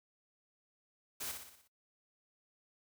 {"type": "noise with echo", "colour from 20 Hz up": "white", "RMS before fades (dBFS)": -41, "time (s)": [1.2, 1.32], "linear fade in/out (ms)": 10, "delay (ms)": 60, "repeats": 6, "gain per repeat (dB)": -5, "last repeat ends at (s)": 1.68, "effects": ["noise-tail reverb RT60 0.1 s tail -19 dB re dry"]}